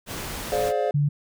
pink noise, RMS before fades -33 dBFS, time 0.06-0.73 s, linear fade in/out 50 ms
triangle chord, D half-diminished seventh, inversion second, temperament just, 422.9 / 528.6 / 587.3 / 704.8 Hz, Ab4 / C5 / D5 / F5, +31 / +18 / 0 / +16 cents, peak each -25 dBFS, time 0.52-0.91 s, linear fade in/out 2 ms
sine tone, 145.2 Hz, D3, 19 cents flat, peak -18 dBFS, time 0.94-1.09 s, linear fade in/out 10 ms
effects none

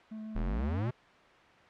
triangle tone with vibrato, 217.3 Hz, A3, 21 cents flat, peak -37 dBFS, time 0.11-0.9 s, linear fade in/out 10 ms, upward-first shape square, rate 7 Hz, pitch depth 8 cents each way
square exponential sweep, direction up, 34.65 to 130.4 Hz, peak -31 dBFS, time 0.35-0.91 s, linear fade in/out 10 ms
effects white hiss -57 dBFS RMS until 1.69 s + low-pass 2000 Hz 12 dB/octave

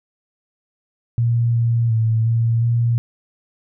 sine tone with pitch steps, 117.7 / 116.8 / 112.2 / 115.3 / 117.8 Hz, A#2 / A#2 / A2 / A#2 / A#2, +17 / +4 / +34 / -19 / +19 cents, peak -14 dBFS, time 1.18-2.98 s, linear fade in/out 0 ms, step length 360 ms, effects none

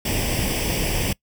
pink noise with comb filter, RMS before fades -23 dBFS, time 0.05-1.13 s, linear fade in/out 5 ms, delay 0.37 ms, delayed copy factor +0.75, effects noise-tail reverb RT60 0.1 s tail -23 dB re dry

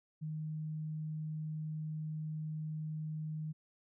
sine tone, 155.2 Hz, D#3, 4 cents flat, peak -37 dBFS, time 0.21-3.53 s, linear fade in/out 20 ms, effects none

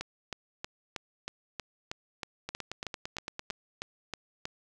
two click trains, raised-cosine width 0.2 ms, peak -18 / -19 dBFS, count 15 / 10, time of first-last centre 0.01-4.454 / 2.49-3.507 s, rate 3.15 / 8.85 Hz, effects none

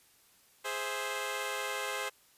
10% pulse chord, Ab augmented, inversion none, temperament equal, 415.3 / 523.3 / 659.3 Hz, Ab4 / C5 / E5, 0 / 0 / 0 cents, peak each -30 / -28 / -34 dBFS, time 0.64-2.1 s, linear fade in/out 20 ms, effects white hiss -64 dBFS RMS until 2.37 s + resampled to 32000 Hz

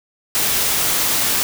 white noise, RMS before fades -18 dBFS, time 0.35-1.43 s, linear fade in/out 0 ms, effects none

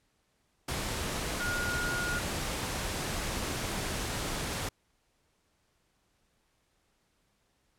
sine tone in noise, 1432 Hz, F6, 43 cents sharp, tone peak -32 dBFS, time 1.4-2.19 s, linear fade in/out 5 ms, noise pink, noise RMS -34 dBFS, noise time 0.68-4.69 s, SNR -1 dB, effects pink hiss -73 dBFS RMS until 7.78 s + low-pass 11000 Hz 12 dB/octave

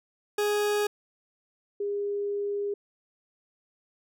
40% pulse / sine tone pair in turn, 415.3 / 406.3 Hz, G#4 / G#4, 0 / -38 cents, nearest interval unison, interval 38 cents, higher first, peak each -23 / -27 dBFS, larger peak first, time 0.38-0.87 / 1.8-2.74 s, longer second, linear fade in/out 5 ms, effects none

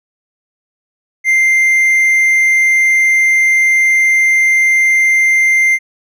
triangle tone, 2093 Hz, C7, in tune, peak -6 dBFS, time 1.24-5.79 s, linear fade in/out 50 ms, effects none

